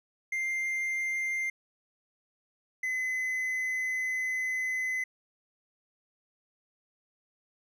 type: tone pair in turn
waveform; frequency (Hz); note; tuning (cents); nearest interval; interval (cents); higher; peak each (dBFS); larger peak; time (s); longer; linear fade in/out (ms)
triangle; 2098 / 2030; C7 / B6; +4 / +47; minor second; 57; first; -27; neither; 0.32-1.5 / 2.83-5.04; second; 5
effects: none